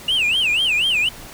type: tone with vibrato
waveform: sine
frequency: 2775 Hz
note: F7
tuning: 12 cents flat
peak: -13 dBFS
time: 0.08-1.09 s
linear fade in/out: 5 ms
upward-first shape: sine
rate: 4.1 Hz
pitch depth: 250 cents each way
effects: tanh soft clip ceiling -14 dBFS + pink hiss -38 dBFS RMS until 1.33 s